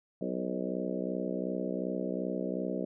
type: harmonic tone with a mistuned harmonic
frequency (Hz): 62.7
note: B1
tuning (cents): +27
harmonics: 3 / 4 / 5 / 6 / 7 / 8 / 9 / 10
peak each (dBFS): -37 / -38 / -39 / -40 / -40 / -41 / -42 / -42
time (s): 0.21-2.85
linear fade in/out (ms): 5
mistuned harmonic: 8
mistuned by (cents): +25
effects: none